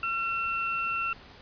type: tone pair together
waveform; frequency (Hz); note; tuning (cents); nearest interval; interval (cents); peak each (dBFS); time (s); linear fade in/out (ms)
sine; 1358.6 / 2700; F6 / E7; -48 / +41; octave; 1189; -30 / -30; 0.03-1.13; 2
effects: pink hiss -50 dBFS RMS until 1.41 s + resampled to 11025 Hz